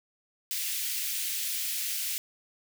white high-pass noise, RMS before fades -32 dBFS, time 0.51-2.18 s, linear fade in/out 0 ms, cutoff 2100 Hz, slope 24 dB/octave, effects none

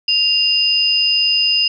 sine tone pair together, 2800 / 4989 Hz, F7 / D#8, +4 / +4 cents, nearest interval minor seventh, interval 1000 cents, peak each -15 dBFS, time 0.08-1.68 s, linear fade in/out 5 ms, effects none

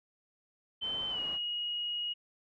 white low-pass noise, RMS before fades -48 dBFS, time 0.81-1.39 s, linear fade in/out 50 ms, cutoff 1100 Hz, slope 12 dB/octave
sine tone with pitch glide, 3079 to 2889 Hz, G7 to F#7, -32 to -42 cents, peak -32 dBFS, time 0.81-2.14 s, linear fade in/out 20 ms, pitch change -110 cents, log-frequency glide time 1.1-1.2 s
effects MP3 48 kbps

